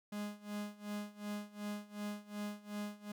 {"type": "tone with tremolo", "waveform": "45% pulse", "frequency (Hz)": 207.3, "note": "G#3", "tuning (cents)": -3, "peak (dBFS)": -38, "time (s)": [0.12, 3.12], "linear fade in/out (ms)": 5, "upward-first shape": "sine", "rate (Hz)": 2.7, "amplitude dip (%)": 90, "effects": []}